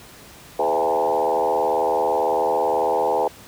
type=tone with frequency modulation; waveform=sine; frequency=659.3 Hz; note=E5; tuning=in tune; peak=-17 dBFS; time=0.59-3.28 s; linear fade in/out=5 ms; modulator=78 Hz; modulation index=3.3; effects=pink hiss -44 dBFS RMS until 3.47 s + high-pass 60 Hz 12 dB/octave